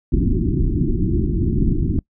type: low-pass noise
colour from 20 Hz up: pink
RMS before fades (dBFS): -18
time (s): 0.12-1.99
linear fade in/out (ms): 2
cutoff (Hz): 370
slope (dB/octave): 96
effects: noise-tail reverb RT60 0.1 s tail -24 dB re dry